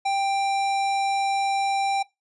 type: tone with tanh clipping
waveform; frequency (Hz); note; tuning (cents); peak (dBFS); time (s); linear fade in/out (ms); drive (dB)
sine; 788; G5; +9; -23; 0.05-2.03; 10; 18
effects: noise-tail reverb RT60 0.2 s tail -21 dB re dry + resampled to 24000 Hz